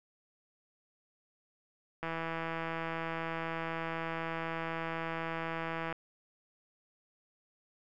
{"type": "click train", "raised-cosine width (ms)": 0.5, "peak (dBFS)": -22, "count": 640, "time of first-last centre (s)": [2.03, 5.926], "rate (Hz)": 164, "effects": []}